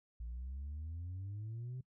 sine exponential sweep, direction up, 56 to 130.81 Hz, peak -39 dBFS, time 0.2-1.81 s, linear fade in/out 5 ms, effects noise-tail reverb RT60 0.1 s tail -23 dB re dry + tanh soft clip ceiling -39 dBFS

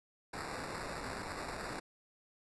blue noise with sample-and-hold, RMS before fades -42 dBFS, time 0.33-1.8 s, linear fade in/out 10 ms, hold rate 3150 Hz, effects resampled to 24000 Hz

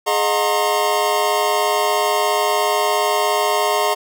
square tone cluster, 418.2 / 619 / 716 / 922 / 1070 Hz, G#4 / D#5 / F5 / A#5 / C6, +12 / -9 / +43 / -19 / +38 cents, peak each -23 dBFS, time 0.06-3.95 s, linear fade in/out 20 ms, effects none

